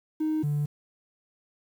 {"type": "tone pair in turn", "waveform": "triangle", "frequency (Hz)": [311.1, 146.82], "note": ["D#4", "D3"], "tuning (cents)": [0, 0], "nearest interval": "octave + minor second", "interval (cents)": 1300, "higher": "first", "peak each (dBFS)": -21, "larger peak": "neither", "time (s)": [[0.2, 0.43], [0.43, 0.66]], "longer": "neither", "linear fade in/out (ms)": 10, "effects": ["tanh soft clip ceiling -20 dBFS", "9-bit"]}